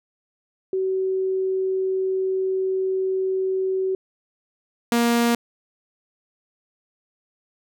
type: tone pair in turn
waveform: sine / sawtooth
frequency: 378.7 / 235.7 Hz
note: F#4 / A#3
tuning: +40 / +19 cents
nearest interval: minor sixth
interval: 821 cents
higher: first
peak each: -20 / -13 dBFS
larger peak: second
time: 0.73-3.95 / 4.92-5.35 s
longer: first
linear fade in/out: 2 ms
effects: none